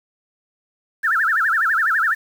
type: tone with vibrato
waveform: sine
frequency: 1538 Hz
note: G6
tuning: 33 cents flat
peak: -15 dBFS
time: 1.03-2.15 s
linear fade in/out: 20 ms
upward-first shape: sine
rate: 12 Hz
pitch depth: 290 cents each way
effects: 7-bit